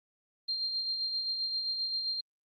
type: tone with tremolo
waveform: sine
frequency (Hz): 4186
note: C8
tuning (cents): 0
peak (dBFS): -29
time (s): 0.48-2.21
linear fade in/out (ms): 10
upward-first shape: sine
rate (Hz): 7.6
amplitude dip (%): 40
effects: Opus 32 kbps